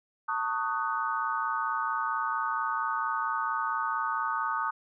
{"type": "chord", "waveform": "sine", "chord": "D# half-diminished seventh", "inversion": "second", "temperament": "just", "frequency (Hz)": [896, 1120.1, 1244.5, 1493.4], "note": ["A5", "C#6", "D#6", "F#6"], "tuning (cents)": [31, 18, 0, 16], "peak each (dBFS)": [-33, -34, -31, -35], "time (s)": [0.28, 4.71], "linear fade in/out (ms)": 10, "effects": []}